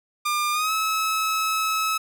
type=tone with pitch glide; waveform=sawtooth; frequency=1200 to 1293.6 Hz; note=D6 to E6; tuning=+37 to -33 cents; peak=-18 dBFS; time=0.25-1.98 s; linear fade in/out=10 ms; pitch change=+130 cents; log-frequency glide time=0.52-0.72 s; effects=none